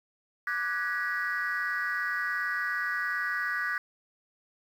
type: chord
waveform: sine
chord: G# half-diminished seventh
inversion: second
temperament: equal with one note detuned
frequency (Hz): 1174.7 / 1480 / 1661.2 / 1929.3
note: D6 / F#6 / G#6 / B6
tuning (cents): 0 / 0 / 0 / -41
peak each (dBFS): -35 / -32 / -32 / -32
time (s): 0.47-3.78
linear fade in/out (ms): 2
effects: tanh soft clip ceiling -22 dBFS + 9-bit